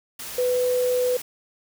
sine tone in noise, 498.7 Hz, B4, 17 cents sharp, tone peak -19 dBFS, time 0.38-1.17 s, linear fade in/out 5 ms, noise white, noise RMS -35 dBFS, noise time 0.19-1.22 s, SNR +13 dB, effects none

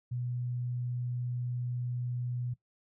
sine tone, 122.9 Hz, B2, 8 cents flat, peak -32 dBFS, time 0.11-2.54 s, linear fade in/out 10 ms, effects noise-tail reverb RT60 0.1 s tail -17 dB re dry

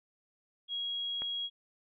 sine tone, 3300 Hz, G#7, 12 cents flat, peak -33 dBFS, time 0.68-1.5 s, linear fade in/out 50 ms
click, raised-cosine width 0.5 ms, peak -28 dBFS, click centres 1.22 s
effects none

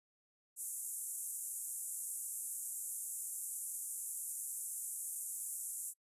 white band-pass noise, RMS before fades -43 dBFS, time 0.56-5.94 s, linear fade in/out 50 ms, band 7400 to 12000 Hz, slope 48 dB/octave, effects noise-tail reverb RT60 0.1 s tail -26 dB re dry + resampled to 32000 Hz

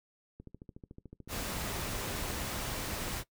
click train, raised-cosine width 3 ms, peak -34 dBFS, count 26, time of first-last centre 0.4-2.225 s, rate 13.7 Hz
pink noise, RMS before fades -37 dBFS, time 1.28-3.24 s, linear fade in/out 50 ms
effects noise-tail reverb RT60 0.1 s tail -19 dB re dry

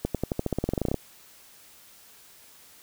accelerating click train, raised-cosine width 2 ms, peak -12 dBFS, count 17, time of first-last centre 0.05-0.943 s, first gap 97 ms, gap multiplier 0.92, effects white hiss -53 dBFS RMS until 2.82 s

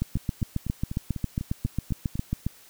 two click trains, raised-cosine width 5 ms, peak -13 / -19 dBFS, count 19 / 9, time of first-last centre 0.02-2.466 / 0.17-2.155 s, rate 7.36 / 4.03 Hz, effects white hiss -53 dBFS RMS until 2.69 s

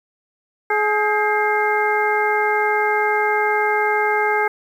harmonic tone with a mistuned harmonic, 422.4 Hz, G#4, 29 cents sharp, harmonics 1 / 2 / 3 / 4 / 5, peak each -21 / -20 / -26 / -23 / -23 dBFS, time 0.7-4.48 s, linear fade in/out 5 ms, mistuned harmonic 4, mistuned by -88 cents, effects 8-bit

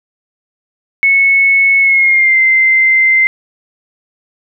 sine tone with pitch glide, 2201 to 2079 Hz, C#7 to C7, -13 to -12 cents, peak -6 dBFS, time 1.03-3.27 s, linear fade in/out 0 ms, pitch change -99 cents, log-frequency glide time 1.8-2.39 s, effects none

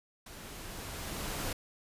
pink noise with level ramp, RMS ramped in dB -48 to -35 dBFS, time 0.26-1.53 s, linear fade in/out 5 ms, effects resampled to 32000 Hz

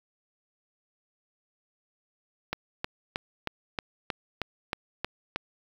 click train, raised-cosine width 0.3 ms, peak -13 dBFS, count 10, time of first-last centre 2.53-5.36 s, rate 3.18 Hz, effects 7-bit

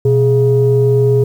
sine tone pair together, 123.47 / 415.3 Hz, B2 / G#4, 0 / 0 cents, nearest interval octave + major sixth, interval 2100 cents, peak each -10 dBFS, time 0.05-1.24 s, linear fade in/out 5 ms, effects tanh soft clip ceiling -2 dBFS + 7-bit

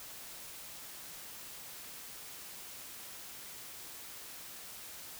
silence, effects white hiss -48 dBFS RMS until 5.19 s

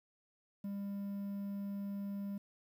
triangle tone with quantisation, 200 Hz, G3, 35 cents sharp, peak -36 dBFS, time 0.64-2.38 s, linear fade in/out 5 ms, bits 11, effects none

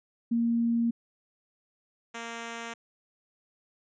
sine / 5% pulse tone pair in turn, 233.1 / 231.6 Hz, A#3 / A#3, 0 / -11 cents, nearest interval unison, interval 11 cents, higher first, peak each -23 / -25 dBFS, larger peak first, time 0.31-0.91 / 2.14-2.74 s, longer neither, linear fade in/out 10 ms, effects resampled to 16000 Hz

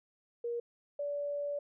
sine tone pair in turn, 472.7 / 576.8 Hz, A#4 / D5, +24 / -31 cents, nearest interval minor third, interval 345 cents, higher second, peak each -33 / -33 dBFS, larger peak neither, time 0.44-0.6 / 0.99-1.59 s, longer second, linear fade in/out 5 ms, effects none

